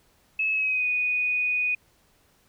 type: tone with pitch glide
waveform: sine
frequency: 2591 to 2480 Hz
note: E7 to D#7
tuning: -30 to -6 cents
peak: -22 dBFS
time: 0.39-1.75 s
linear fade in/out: 5 ms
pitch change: -76 cents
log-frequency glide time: 0.52-0.87 s
effects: pink hiss -63 dBFS RMS until 2.48 s

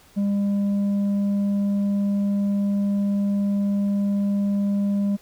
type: tone with tanh clipping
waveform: sine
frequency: 201 Hz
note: G3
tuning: 44 cents sharp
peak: -20 dBFS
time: 0.16-5.17 s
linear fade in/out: 20 ms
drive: 4 dB
effects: pink hiss -53 dBFS RMS until 5.21 s

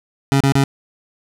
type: tone bursts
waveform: 25% pulse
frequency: 137.5 Hz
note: C#3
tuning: 14 cents flat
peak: -8 dBFS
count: 3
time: 0.32-0.639 s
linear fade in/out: 0 ms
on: 85 ms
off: 32 ms
effects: low-pass 11000 Hz 12 dB/octave + 8-bit

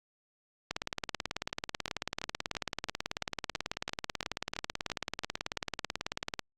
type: two click trains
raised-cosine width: 0.2 ms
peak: -19 / -15 dBFS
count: 12 / 105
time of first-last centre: 1.88-5.571 / 0.71-6.393 s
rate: 2.98 / 18.3 Hz
effects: Opus 48 kbps

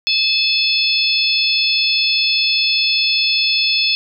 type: harmonic tone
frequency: 865 Hz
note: A5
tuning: 30 cents flat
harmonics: 3 / 4 / 5 / 6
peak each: -19 / -19 / -19 / -19 dBFS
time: 0.07-3.95 s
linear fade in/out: 0 ms
effects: none

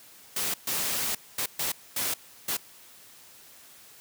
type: noise bursts at uneven times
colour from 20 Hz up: white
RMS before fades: -29 dBFS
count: 6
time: 0.36-0.54 / 0.67-1.15 / 1.38-1.46 / 1.59-1.72 / 1.96-2.14 / 2.48-2.57 s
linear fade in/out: 5 ms
effects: white hiss -52 dBFS RMS until 4 s + high-pass 80 Hz 12 dB/octave

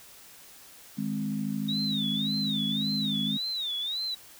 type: chord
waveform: sine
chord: Ab major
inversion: second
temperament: equal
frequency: 155.56 / 207.7 / 261.6 Hz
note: Eb3 / Ab3 / C4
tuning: 0 / 0 / 0 cents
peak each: -36 / -30 / -34 dBFS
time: 0.97-3.38 s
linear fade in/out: 20 ms
type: tone with vibrato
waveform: sine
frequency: 3729 Hz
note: A#7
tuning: in tune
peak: -29 dBFS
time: 1.68-4.15 s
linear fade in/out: 10 ms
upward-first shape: sine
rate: 1.8 Hz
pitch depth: 170 cents each way
effects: white hiss -51 dBFS RMS until 4.39 s

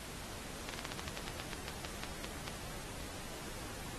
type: slowing click train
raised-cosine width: 0.2 ms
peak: -21 dBFS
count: 16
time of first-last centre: 0.69-2.479 s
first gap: 48 ms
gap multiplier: 1.12
effects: pink hiss -47 dBFS RMS until 3.98 s + AAC 32 kbps

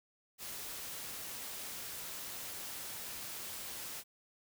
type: noise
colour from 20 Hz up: white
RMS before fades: -44 dBFS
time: 0.38-4.04 s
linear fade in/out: 50 ms
effects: none

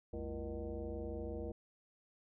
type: tone with frequency modulation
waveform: sine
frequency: 195.6 Hz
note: G3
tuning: 4 cents flat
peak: -39 dBFS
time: 0.13-1.52 s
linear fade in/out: 5 ms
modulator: 139 Hz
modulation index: 2.8
effects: none

